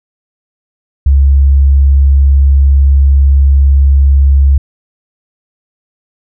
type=tone; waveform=sine; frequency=68.9 Hz; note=C#2; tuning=10 cents flat; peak=-3 dBFS; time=1.06-4.58 s; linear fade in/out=5 ms; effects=none